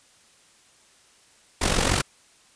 pink noise with amplitude modulation, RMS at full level -19 dBFS, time 1.61-2.02 s, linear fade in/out 10 ms, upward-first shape sine, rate 46.2 Hz, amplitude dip 70%, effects white hiss -57 dBFS RMS until 2.55 s + resampled to 22050 Hz

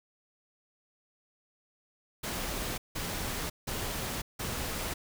pink noise bursts, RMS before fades -35 dBFS, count 4, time 2.23-4.94 s, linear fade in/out 10 ms, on 550 ms, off 170 ms, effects none

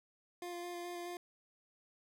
25% pulse tone with vibrato, 350 Hz, F4, 4 cents sharp, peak -38 dBFS, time 0.42-1.17 s, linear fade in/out 2 ms, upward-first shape square, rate 4.7 Hz, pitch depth 10 cents each way, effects none

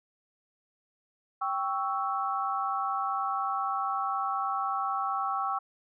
sine chord, C# diminished, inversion second, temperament equal with one note detuned, 784 / 1114.5 / 1318.5 Hz, G5 / C#6 / E6, 0 / +9 / 0 cents, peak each -32 dBFS, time 1.41-5.59 s, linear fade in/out 10 ms, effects none

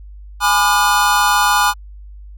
square chord, G# diminished seventh, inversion none, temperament just, 830.6 / 996.7 / 1196.1 / 1435.3 Hz, G#5 / B5 / D6 / F6, 0 / +16 / +31 / +47 cents, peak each -18 dBFS, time 0.4-1.74 s, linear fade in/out 50 ms, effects added 50 Hz sine -33 dBFS peak until 2.37 s

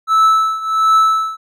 triangle tone with tremolo, 1310 Hz, E6, 11 cents flat, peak -5 dBFS, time 0.07-1.37 s, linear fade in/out 50 ms, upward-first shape triangle, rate 1.4 Hz, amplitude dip 85%, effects none

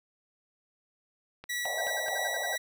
click train, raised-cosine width 0.3 ms, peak -28 dBFS, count 4, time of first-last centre 1.44-2.084 s, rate 4.66 Hz
sawtooth tone with tremolo, 1942 Hz, B6, 30 cents flat, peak -27 dBFS, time 1.49-2.58 s, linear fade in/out 10 ms, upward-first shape triangle, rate 3 Hz, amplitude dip 25%
white band-pass noise, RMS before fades -36 dBFS, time 1.65-2.56 s, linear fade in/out 2 ms, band 560 to 760 Hz, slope 48 dB/octave
triangle tone bursts, 1588 Hz, G6, 22 cents sharp, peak -36 dBFS, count 9, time 1.78-2.555 s, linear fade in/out 5 ms, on 31 ms, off 62 ms
effects none

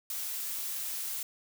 blue noise, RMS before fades -36 dBFS, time 0.1-1.23 s, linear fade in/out 2 ms, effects none

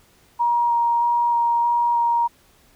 sine tone with vibrato, 945 Hz, A#5, 23 cents sharp, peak -16 dBFS, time 0.39-2.28 s, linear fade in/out 20 ms, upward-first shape square, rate 1.6 Hz, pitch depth 8 cents each way, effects pink hiss -56 dBFS RMS until 2.75 s

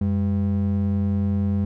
triangle ring-modulated tone, 146.83 Hz, D3, in tune, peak -14 dBFS, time 0.01-1.65 s, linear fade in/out 5 ms, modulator 55.1 Hz, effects none

